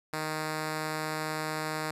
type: tone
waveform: 5% pulse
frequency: 155.56 Hz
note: D#3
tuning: in tune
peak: -20 dBFS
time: 0.13-1.91 s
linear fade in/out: 2 ms
effects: resampled to 32000 Hz